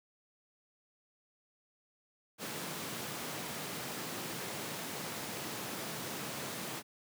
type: high-pass noise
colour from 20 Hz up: pink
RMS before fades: -41 dBFS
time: 2.38-6.83 s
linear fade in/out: 50 ms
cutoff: 130 Hz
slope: 24 dB/octave
effects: none